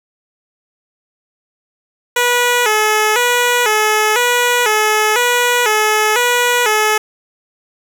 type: tone with vibrato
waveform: 10% pulse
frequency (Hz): 456.8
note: A#4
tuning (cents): -35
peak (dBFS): -3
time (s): 2.16-6.98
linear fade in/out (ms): 5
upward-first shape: square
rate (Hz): 1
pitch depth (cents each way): 110
effects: none